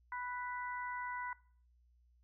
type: harmonic tone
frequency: 493.9 Hz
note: B4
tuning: in tune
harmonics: 2 / 3 / 4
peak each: -41 / -45 / -47 dBFS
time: 0.12-1.33 s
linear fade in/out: 2 ms
effects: noise-tail reverb RT60 0.5 s tail -21 dB re dry + added 60 Hz sine -66 dBFS peak until 2.23 s